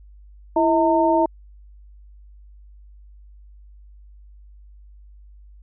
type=tone cluster; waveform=sine; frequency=332.4 / 641 / 911 Hz; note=E4 / E5 / A#5; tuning=+15 / -49 / -40 cents; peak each=-19 dBFS; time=0.56-1.26 s; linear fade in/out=5 ms; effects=added 50 Hz sine -43 dBFS peak until 5.62 s